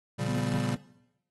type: chord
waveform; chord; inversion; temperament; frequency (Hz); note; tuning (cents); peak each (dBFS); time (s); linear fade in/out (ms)
square; G half-diminished seventh; first; just; 117.6 / 141.12 / 176.4 / 196; Bb2 / Db3 / F3 / G3; +16 / +31 / +18 / 0; -34 / -33 / -39 / -36; 0.18-0.76; 20
type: tone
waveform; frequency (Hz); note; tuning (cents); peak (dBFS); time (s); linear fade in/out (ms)
sine; 246.9; B3; 0; -32; 0.28-0.76; 0
effects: noise-tail reverb RT60 0.9 s tail -20 dB re dry + AAC 32 kbps